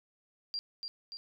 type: tone with echo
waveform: sine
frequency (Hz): 4750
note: D8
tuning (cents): +19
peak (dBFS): -33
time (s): 0.54-0.59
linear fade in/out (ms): 0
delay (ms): 290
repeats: 2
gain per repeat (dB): -4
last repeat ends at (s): 1.17
effects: none